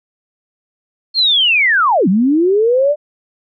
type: linear two-way sweep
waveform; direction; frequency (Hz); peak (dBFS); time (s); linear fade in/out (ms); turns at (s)
sine; down then up; 4338 to 174.61 to 606; -9; 1.14-2.96; 50; 2.08
effects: none